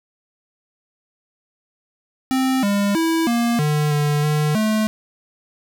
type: tone with pitch steps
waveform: square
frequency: 261.8 / 201.7 / 327.2 / 235.5 / 149.9 / 147.6 / 150.6 / 216.3 Hz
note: C4 / G3 / E4 / A#3 / D3 / D3 / D3 / A3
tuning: +1 / +50 / -13 / +18 / +36 / +9 / +44 / -29 cents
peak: -17 dBFS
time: 2.31-4.87 s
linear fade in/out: 0 ms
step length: 320 ms
effects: 9-bit